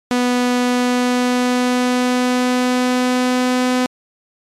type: tone with pitch glide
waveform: sawtooth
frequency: 246.9 to 252.1 Hz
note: B3 to B3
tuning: 0 to +36 cents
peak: -10 dBFS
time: 0.11-3.86 s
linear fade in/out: 0 ms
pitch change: +36 cents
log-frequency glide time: 0.59-3.74 s
effects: low-pass 9000 Hz 12 dB/octave + MP3 96 kbps